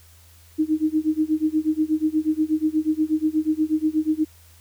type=tone with tremolo; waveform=sine; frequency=311.1 Hz; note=D#4; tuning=in tune; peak=-15 dBFS; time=0.58-4.25 s; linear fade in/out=20 ms; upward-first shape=sine; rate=8.3 Hz; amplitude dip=95%; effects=added 83 Hz sine -50 dBFS peak until 4.6 s + white hiss -54 dBFS RMS until 4.6 s